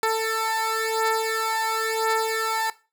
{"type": "beating tone pair", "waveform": "15% pulse", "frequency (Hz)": [443.8, 444.76], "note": ["A4", "A4"], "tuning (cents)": [15, 19], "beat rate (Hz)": 0.96, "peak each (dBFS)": [-20, -18], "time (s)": [0.03, 2.7], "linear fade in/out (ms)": 2, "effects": ["noise-tail reverb RT60 0.3 s tail -17 dB re dry"]}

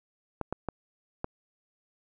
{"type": "clicks", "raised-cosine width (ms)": 1, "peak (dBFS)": -17, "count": 4, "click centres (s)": [0.413, 0.526, 0.687, 1.244], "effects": []}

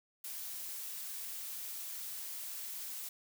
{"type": "noise", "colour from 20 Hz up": "blue", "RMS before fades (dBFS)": -43, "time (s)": [0.24, 3.09], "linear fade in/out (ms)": 5, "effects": []}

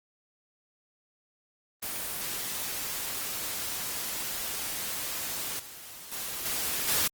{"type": "noise with level steps", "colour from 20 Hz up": "white", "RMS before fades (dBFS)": [-34, -45, -36, -31, -26], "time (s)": [1.82, 7.08], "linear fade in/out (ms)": 10, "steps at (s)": [5.59, 6.12, 6.45, 6.88], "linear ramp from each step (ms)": 5, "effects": ["Opus 24 kbps"]}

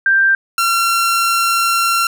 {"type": "tone pair in turn", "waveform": ["sine", "sawtooth"], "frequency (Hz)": [1577, 1365.7], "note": ["G6", "F6"], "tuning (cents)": [10, -39], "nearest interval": "major second", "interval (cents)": 249, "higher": "first", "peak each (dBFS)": -9, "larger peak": "neither", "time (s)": [[0.06, 0.35], [0.58, 2.07]], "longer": "second", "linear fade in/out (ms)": 2, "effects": []}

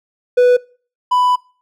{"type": "tone pair in turn", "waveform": "triangle", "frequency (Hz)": [493.9, 994.1], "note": ["B4", "B5"], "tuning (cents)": [0, 11], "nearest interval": "octave", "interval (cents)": 1211, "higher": "second", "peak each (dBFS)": [-5, -9], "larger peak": "first", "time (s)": [[0.37, 0.57], [1.11, 1.36]], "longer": "second", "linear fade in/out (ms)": 10, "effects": ["noise-tail reverb RT60 0.4 s tail -23 dB re dry"]}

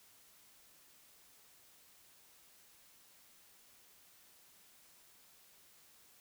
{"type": "silence", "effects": ["white hiss -64 dBFS RMS until 6.2 s"]}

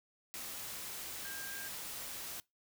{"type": "tone in noise", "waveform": "sine", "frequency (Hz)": 1602, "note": "G6", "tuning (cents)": 37, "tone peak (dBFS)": -46, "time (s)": [1.25, 1.68], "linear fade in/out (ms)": 0, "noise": "white", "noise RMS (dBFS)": -44, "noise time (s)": [0.34, 2.4], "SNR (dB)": -5, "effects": ["noise-tail reverb RT60 0.2 s tail -23 dB re dry"]}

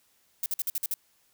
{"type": "noise bursts", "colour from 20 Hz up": "violet", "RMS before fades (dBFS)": -29, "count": 7, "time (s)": [0.43, 0.94], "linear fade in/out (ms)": 2, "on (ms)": 30, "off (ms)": 50, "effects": ["white hiss -67 dBFS RMS until 1.33 s"]}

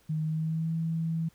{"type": "tone with pitch glide", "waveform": "sine", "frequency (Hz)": [156.1, 163.29], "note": ["D#3", "E3"], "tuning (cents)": [6, -16], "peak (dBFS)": -27, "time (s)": [0.09, 1.29], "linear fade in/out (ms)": 10, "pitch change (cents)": 78, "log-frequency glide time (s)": [0.23, 0.73], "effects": ["pink hiss -64 dBFS RMS until 1.34 s"]}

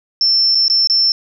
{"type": "tone with dropouts", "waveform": "sine", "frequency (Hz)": 5360, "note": "E8", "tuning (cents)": 28, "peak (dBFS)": -10, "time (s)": [0.21, 1.12], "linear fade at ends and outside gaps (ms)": 1, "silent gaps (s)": [[0.548, 0.553], [0.681, 0.699], [0.873, 0.898]], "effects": []}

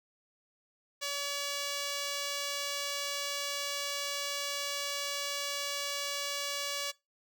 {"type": "tone", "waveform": "5% pulse", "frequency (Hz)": 569, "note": "C#5", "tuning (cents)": 45, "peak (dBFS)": -22, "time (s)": [1.01, 6.92], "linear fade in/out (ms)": 20, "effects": ["noise-tail reverb RT60 0.2 s tail -20 dB re dry"]}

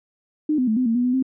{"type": "tone with pitch steps", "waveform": "sine", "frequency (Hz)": [304.5, 253.4, 218.3, 254.4, 227.6, 244.8, 249.6, 262], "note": ["D#4", "B3", "A3", "C4", "A#3", "B3", "B3", "C4"], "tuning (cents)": [-37, 45, -13, -48, -41, -15, 19, 2], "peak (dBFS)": -17, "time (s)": [0.49, 1.226], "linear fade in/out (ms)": 5, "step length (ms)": 92, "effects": []}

